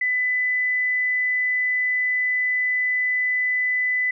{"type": "tone", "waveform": "sine", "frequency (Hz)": 2000, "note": "B6", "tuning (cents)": 21, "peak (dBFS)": -19, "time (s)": [0.01, 4.11], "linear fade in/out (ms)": 5, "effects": []}